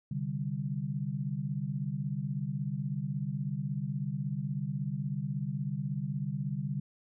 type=chord; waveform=sine; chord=C suspended second; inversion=none; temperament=just; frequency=130.81 / 147.16 / 196.22 Hz; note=C3 / D3 / G3; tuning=0 / +4 / +2 cents; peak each=-37 / -34 / -37 dBFS; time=0.11-6.8 s; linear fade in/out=5 ms; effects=none